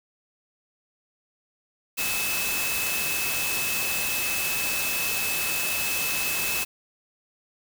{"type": "tone in noise", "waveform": "sine", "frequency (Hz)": 2600, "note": "E7", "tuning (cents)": -24, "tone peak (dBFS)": -29, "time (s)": [1.97, 6.65], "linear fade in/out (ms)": 20, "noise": "white", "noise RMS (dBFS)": -28, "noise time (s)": [1.97, 6.65], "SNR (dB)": -4, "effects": []}